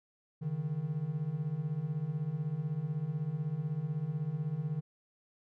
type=beating tone pair; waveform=triangle; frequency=140.9 / 156.9 Hz; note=C#3 / D#3; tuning=+29 / +15 cents; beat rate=16 Hz; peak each=-35 / -32 dBFS; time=0.41-4.81 s; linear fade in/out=20 ms; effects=none